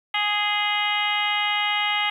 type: harmonic tone with a mistuned harmonic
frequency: 415.3 Hz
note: G#4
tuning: in tune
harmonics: 2 / 3 / 4 / 5 / 6 / 7 / 8 / 9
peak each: -27 / -30 / -34 / -25 / -33 / -27 / -31 / -37 dBFS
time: 0.14-2.1 s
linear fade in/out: 5 ms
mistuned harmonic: 8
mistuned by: -41 cents
effects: 9-bit